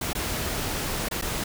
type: noise with dropouts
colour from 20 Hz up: pink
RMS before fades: -29 dBFS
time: 0.01-1.44 s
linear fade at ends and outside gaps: 5 ms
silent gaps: 0.132-0.15 / 1.087-1.111 / 1.214-1.222 s
effects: none